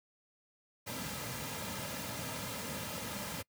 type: noise with comb filter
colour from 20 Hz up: pink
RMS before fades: -40 dBFS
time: 0.86-3.43 s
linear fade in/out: 20 ms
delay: 2.7 ms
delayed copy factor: -0.55
effects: noise-tail reverb RT60 0.1 s tail -24 dB re dry + high-pass 100 Hz 12 dB/octave